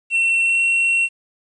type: tone with pitch glide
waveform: triangle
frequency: 2708 to 2724 Hz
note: E7 to F7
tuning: +46 to -44 cents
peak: -13 dBFS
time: 0.1-1.09 s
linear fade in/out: 50 ms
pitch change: +10 cents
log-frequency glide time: 0.41-0.6 s
effects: resampled to 22050 Hz + 9-bit